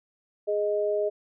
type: tone pair together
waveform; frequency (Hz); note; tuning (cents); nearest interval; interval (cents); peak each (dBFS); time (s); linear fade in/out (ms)
sine; 415.3 / 622.2; G#4 / D#5; 0 / 0; perfect fifth; 700; -26; 0.47-1.1; 20
effects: none